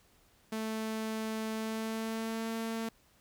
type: tone with pitch glide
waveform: sawtooth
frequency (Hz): 220 to 225.7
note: A3 to A3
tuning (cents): 0 to +44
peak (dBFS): -30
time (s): 0.52-2.89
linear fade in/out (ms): 5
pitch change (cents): +44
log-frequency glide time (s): 1.53-2.51
effects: pink hiss -66 dBFS RMS until 3.2 s